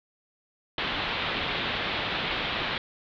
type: low-pass noise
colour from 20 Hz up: white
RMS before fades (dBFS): -30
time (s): 0.78-2.78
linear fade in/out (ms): 2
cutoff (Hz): 3800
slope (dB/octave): 48
effects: none